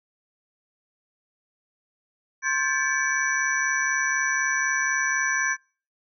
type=tone cluster; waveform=sine; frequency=1055 / 1589 / 1733 / 2283 / 5900 Hz; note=C6 / G6 / A6 / D7 / F#8; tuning=+14 / +23 / -27 / -50 / -6 cents; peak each=-31 / -26 / -26 / -31 / -30 dBFS; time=2.42-5.57 s; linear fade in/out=50 ms; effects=noise-tail reverb RT60 0.4 s tail -26 dB re dry